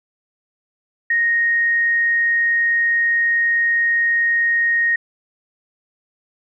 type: tone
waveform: sine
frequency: 1864.7 Hz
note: A#6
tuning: in tune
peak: -14 dBFS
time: 1.1-4.96 s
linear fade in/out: 5 ms
effects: none